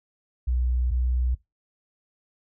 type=tone pair in turn; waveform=sine; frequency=61.74 / 62.05 Hz; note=B1 / B1; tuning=0 / +9 cents; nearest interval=unison; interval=9 cents; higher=second; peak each=-21 dBFS; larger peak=neither; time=0.47-0.91 / 0.91-1.35 s; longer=neither; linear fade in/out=10 ms; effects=noise-tail reverb RT60 0.2 s tail -20 dB re dry